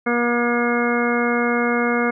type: harmonic tone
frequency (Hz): 239.1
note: A#3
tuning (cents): +44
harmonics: 1 / 2 / 3 / 4 / 5 / 6 / 7 / 9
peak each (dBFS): -21 / -22 / -27 / -33 / -27 / -26 / -30 / -26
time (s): 0.06-2.11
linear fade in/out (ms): 10
effects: none